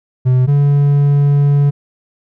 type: tone pair in turn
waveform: triangle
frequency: 127.3 / 142.98 Hz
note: C3 / D3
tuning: -47 / -46 cents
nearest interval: major second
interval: 201 cents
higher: second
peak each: -6 dBFS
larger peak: neither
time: 0.25-0.47 / 0.47-1.71 s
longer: second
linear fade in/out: 20 ms
effects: none

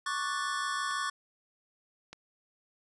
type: chord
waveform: square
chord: D major seventh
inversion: third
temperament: equal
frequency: 1108.7 / 1174.7 / 1480 / 1760 Hz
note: C#6 / D6 / F#6 / A6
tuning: 0 / 0 / 0 / 0 cents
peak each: -35 / -39 / -39 / -38 dBFS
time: 0.06-1.1 s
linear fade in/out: 5 ms
type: clicks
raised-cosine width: 0.2 ms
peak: -33 / -27 dBFS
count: 2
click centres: 0.91 / 2.13 s
effects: resampled to 24000 Hz

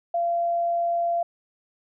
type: tone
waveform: sine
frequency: 686 Hz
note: F5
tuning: 31 cents flat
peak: -21 dBFS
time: 0.14-1.23 s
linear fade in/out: 5 ms
effects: none

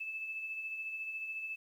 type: tone with tremolo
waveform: sine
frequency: 2622 Hz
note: E7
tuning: 10 cents flat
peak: -36 dBFS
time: 0-1.56 s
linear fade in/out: 10 ms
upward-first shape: sine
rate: 14 Hz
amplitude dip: 40%
effects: 11-bit

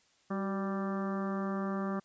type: harmonic tone with a mistuned harmonic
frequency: 196 Hz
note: G3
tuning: in tune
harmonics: 1 / 2 / 3 / 4 / 5 / 6 / 7 / 8 / 9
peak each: -33 / -40 / -42 / -46 / -49 / -41 / -49 / -51 / -53 dBFS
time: 0.3-2 s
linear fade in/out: 10 ms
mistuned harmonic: 2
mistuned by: -54 cents
effects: white hiss -68 dBFS RMS until 2.04 s + resampled to 16000 Hz

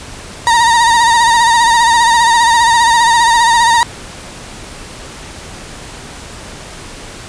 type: tone with vibrato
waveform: 35% pulse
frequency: 932.3 Hz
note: A#5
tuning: in tune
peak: -5 dBFS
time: 0.47-3.83 s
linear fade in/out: 0 ms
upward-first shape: sine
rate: 15 Hz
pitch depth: 54 cents each way
effects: pink hiss -30 dBFS RMS until 7.28 s + resampled to 22050 Hz

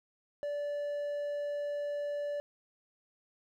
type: tone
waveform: triangle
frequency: 581 Hz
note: D5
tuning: 19 cents flat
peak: -31 dBFS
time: 0.43-2.4 s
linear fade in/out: 0 ms
effects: none

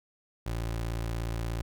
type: tone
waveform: 25% pulse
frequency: 56.8 Hz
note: A#1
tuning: 44 cents flat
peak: -27 dBFS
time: 0.46-1.62 s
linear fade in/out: 5 ms
effects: none

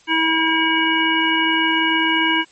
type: harmonic tone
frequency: 322.9 Hz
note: E4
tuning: 36 cents flat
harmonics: 1 / 3 / 5 / 7 / 9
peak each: -21 / -21 / -21 / -21 / -21 dBFS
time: 0.07-2.45 s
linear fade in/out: 50 ms
effects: white hiss -52 dBFS RMS until 2.51 s + MP3 32 kbps

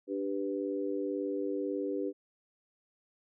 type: chord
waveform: sine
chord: G major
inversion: second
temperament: equal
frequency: 293.7 / 392 / 493.9 Hz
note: D4 / G4 / B4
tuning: 0 / 0 / 0 cents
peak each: -35 / -35 / -37 dBFS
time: 0.07-2.13 s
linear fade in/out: 50 ms
effects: none

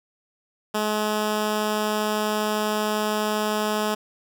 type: tone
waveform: 10% pulse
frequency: 212.6 Hz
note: G#3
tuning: 41 cents sharp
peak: -14 dBFS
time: 0.74-3.95 s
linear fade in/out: 10 ms
effects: none

